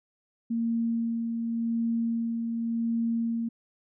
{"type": "tone with tremolo", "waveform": "sine", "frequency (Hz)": 230.5, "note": "A#3", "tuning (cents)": -19, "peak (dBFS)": -24, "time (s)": [0.5, 3.49], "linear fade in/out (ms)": 10, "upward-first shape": "sine", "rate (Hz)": 0.89, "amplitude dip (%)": 35, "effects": []}